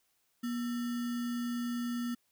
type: tone with sample-and-hold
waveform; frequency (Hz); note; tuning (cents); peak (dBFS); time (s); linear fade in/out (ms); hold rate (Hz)
sine; 240; B3; -49; -32; 0.43-2.15; 10; 1575
effects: white hiss -75 dBFS RMS until 2.31 s